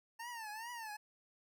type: tone with vibrato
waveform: 25% pulse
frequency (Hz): 902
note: A5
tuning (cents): +43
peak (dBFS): -40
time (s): 0.19-0.97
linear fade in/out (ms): 10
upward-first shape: triangle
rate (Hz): 2.4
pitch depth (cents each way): 150
effects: none